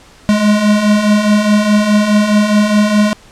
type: beating tone pair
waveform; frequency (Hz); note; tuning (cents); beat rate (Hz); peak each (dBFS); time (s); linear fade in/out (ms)
square; 205.8 / 210.6; G#3 / G#3; -16 / +24; 4.8; -16 / -10; 0.29-3.13; 0
effects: pink hiss -42 dBFS RMS until 3.31 s + low-pass 8000 Hz 12 dB/octave